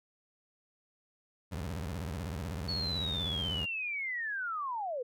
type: tone with vibrato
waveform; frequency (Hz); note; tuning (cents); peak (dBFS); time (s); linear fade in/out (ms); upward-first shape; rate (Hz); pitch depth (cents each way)
25% pulse; 82.41; E2; 0; -32; 1.51-3.66; 20; sine; 16; 300
type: linear sweep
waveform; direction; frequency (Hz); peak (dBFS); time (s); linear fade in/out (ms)
sine; down; 4435 to 464.3; -33; 2.68-5.03; 10
effects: none

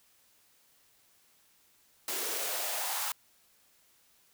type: noise with high-pass filter sweep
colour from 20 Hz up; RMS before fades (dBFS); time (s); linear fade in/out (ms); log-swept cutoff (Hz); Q
white; -34; 2.08-3.12; 2; 340 to 980; 3.1
effects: white hiss -66 dBFS RMS until 4.33 s

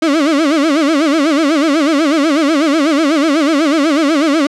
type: tone with vibrato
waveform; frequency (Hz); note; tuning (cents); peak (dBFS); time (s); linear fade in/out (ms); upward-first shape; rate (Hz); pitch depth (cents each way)
35% pulse; 301.3; D4; +44; -8; 0.02-4.47; 5; sine; 8.1; 170
effects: low-pass 6000 Hz 12 dB/octave

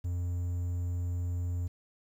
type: tone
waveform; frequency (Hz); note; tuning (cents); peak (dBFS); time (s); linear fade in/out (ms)
triangle; 88; F2; +14; -28; 0.04-1.68; 10
effects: 10-bit

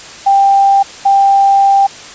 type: tone pair in turn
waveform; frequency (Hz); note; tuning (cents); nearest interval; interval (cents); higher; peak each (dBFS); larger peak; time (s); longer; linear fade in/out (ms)
sine; 790 / 790; G5 / G5; +13 / +13; unison; 0; neither; -5; neither; 0.26-0.83 / 1.05-1.87; second; 10
effects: white hiss -31 dBFS RMS until 2.14 s + resampled to 16000 Hz

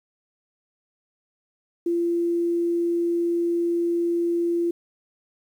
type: tone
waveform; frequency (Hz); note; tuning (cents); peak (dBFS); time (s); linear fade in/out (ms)
sine; 342.2; F4; -35; -20; 1.86-4.71; 5
effects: 9-bit

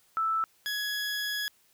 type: tone pair in turn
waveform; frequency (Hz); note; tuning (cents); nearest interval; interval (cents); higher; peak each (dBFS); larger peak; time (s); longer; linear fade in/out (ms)
sine / 20% pulse; 1318.5 / 1676.9; E6 / G#6; 0 / +16; major third; 416; second; -25; neither; 0.17-0.44 / 0.66-1.48; second; 0
effects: white hiss -65 dBFS RMS until 1.73 s

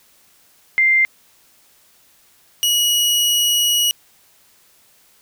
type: tone pair in turn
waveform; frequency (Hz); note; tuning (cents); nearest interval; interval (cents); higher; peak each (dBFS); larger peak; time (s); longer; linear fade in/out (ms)
sine / sawtooth; 2093 / 2910; C7 / F#7; 0 / -29; tritone; 571; second; -11; neither; 0.78-1.05 / 2.63-3.91; second; 0
effects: white hiss -54 dBFS RMS until 5.21 s

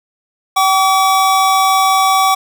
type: tone pair together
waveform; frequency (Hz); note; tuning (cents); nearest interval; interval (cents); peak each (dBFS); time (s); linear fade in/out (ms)
square; 767 / 1141.6; G5 / D6; -38 / -49; perfect fifth; 689; -13; 0.56-2.35; 10
effects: none

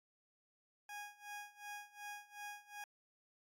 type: tone with tremolo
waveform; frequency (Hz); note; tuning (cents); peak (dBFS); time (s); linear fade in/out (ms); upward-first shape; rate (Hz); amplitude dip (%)
20% pulse; 825; G#5; -12; -40; 0.89-2.84; 2; sine; 2.7; 90
effects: AAC 64 kbps

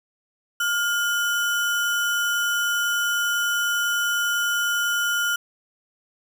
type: tone with sample-and-hold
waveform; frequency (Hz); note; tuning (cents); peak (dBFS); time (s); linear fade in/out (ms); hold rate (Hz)
sine; 1414; F6; +21; -20; 0.6-5.36; 5; 4410
effects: none

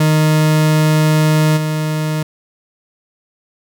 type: tone with level steps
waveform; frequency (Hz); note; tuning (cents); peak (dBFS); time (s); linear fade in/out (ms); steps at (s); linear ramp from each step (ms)
40% pulse; 154.8; D#3; -9; -9 / -15; 0-2.23; 5; 1.56; 20
effects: none

